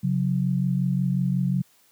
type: tone pair together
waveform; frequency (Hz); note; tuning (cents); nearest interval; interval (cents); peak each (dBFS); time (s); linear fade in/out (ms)
sine; 136.1 / 181.67; C#3 / F#3; -31 / -31; perfect fourth; 500; -23; 0.03-1.62; 10
effects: white hiss -60 dBFS RMS until 1.91 s + high-pass 80 Hz 12 dB/octave